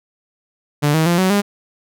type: tone with pitch steps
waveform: sawtooth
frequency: 146.83 / 159.2 / 172.61 / 187.14 / 202.9 Hz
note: D3 / D#3 / F3 / F#3 / G#3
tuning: 0 / +40 / -20 / +20 / -40 cents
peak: -9 dBFS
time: 0.82-1.42 s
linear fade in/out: 20 ms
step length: 120 ms
effects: none